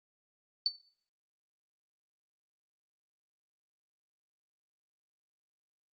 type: tone with exponential decay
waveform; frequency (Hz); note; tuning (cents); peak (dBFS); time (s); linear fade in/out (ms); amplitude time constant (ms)
sine; 4500; C#8; +25; -21; 0.66-0.74; 1; 17
effects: noise-tail reverb RT60 0.5 s tail -18 dB re dry + Opus 32 kbps